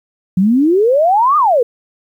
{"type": "exponential two-way sweep", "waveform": "sine", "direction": "up then down", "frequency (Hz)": [176.5, 1249, 451.4], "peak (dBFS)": -8, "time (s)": [0.37, 1.63], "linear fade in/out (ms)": 5, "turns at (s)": 1.37, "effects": ["8-bit"]}